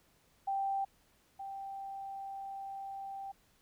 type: tone pair in turn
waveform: sine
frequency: 784 / 784 Hz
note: G5 / G5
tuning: 0 / 0 cents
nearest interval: unison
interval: 0 cents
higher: neither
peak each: -31 / -40 dBFS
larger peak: first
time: 0.47-0.85 / 1.39-3.32 s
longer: second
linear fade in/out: 10 ms
effects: pink hiss -69 dBFS RMS until 3.61 s